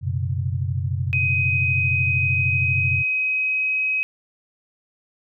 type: chord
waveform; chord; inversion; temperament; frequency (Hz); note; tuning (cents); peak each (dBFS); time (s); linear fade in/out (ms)
sine; F# suspended fourth; none; equal with one note detuned; 92.5 / 123.47 / 136.45; F#2 / B2 / C#3; 0 / 0 / -27; -24 / -26 / -27; 0.01-3.04; 50
type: tone with pitch glide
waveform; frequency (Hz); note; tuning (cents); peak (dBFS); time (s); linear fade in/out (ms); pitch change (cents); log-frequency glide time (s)
sine; 2514 to 2536; D#7 to D#7; +17 to +32; -19; 1.13-4.03; 0; +15; 2.21-3.82
effects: none